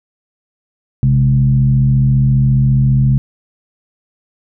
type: tone with frequency modulation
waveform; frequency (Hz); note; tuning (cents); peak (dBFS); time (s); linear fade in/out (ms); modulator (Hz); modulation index
sine; 131.9; C3; +14; -8; 1.03-3.18; 0; 74.7; 0.62
effects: none